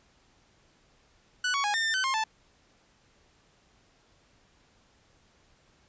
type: tone with pitch steps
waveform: sawtooth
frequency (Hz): 1484 / 1119 / 827 / 1809 / 1796 / 1526 / 1065 / 878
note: F#6 / C#6 / G#5 / A6 / A6 / G6 / C6 / A5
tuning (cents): +5 / +16 / -8 / +48 / +35 / -47 / +30 / -4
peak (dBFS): -22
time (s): 1.44-2.24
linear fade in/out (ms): 5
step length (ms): 100
effects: pink hiss -64 dBFS RMS until 5.88 s + resampled to 16000 Hz